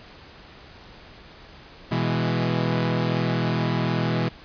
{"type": "chord", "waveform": "sawtooth", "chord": "E major", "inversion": "second", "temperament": "equal", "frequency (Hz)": [123.47, 164.81, 207.7], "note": ["B2", "E3", "G#3"], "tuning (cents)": [0, 0, 0], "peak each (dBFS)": [-21, -21, -25], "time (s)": [1.91, 4.29], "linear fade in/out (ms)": 10, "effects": ["pink hiss -46 dBFS RMS until 4.44 s", "resampled to 11025 Hz"]}